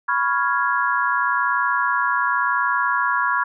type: chord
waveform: sine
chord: C# dominant seventh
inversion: third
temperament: equal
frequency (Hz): 987.8 / 1108.7 / 1396.9 / 1661.2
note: B5 / C#6 / E#6 / G#6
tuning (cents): 0 / 0 / 0 / 0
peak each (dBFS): -23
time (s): 0.08-3.44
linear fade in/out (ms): 10
effects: none